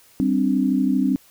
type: chord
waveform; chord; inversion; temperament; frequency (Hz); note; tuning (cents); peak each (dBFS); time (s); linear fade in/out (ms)
sine; G suspended fourth; none; just; 196 / 261.3 / 294; G3 / C4 / D4; 0 / -2 / +2; -22 / -19 / -23; 0.2-1.16; 0
effects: white hiss -53 dBFS RMS until 1.3 s